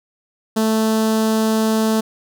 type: tone with notch filter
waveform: sawtooth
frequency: 220 Hz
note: A3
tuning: in tune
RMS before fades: -17 dBFS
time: 0.56-2.01 s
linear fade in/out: 10 ms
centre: 2200 Hz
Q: 1.2
effects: none